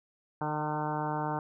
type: harmonic tone with a mistuned harmonic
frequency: 151.3 Hz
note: D#3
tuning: 48 cents flat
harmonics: 1 / 2 / 3 / 4 / 5 / 6 / 7 / 8 / 9 / 10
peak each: -36 / -38 / -41 / -41 / -37 / -35 / -42 / -44 / -44 / -46 dBFS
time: 0.41-1.39 s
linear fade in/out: 2 ms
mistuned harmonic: 5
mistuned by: +16 cents
effects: none